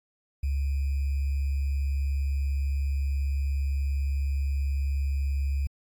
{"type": "tone with sample-and-hold", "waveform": "sine", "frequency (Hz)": 69.3, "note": "C#2", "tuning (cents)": 0, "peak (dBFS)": -24, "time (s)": [0.43, 5.67], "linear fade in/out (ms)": 5, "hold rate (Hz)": 2450, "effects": ["AAC 64 kbps"]}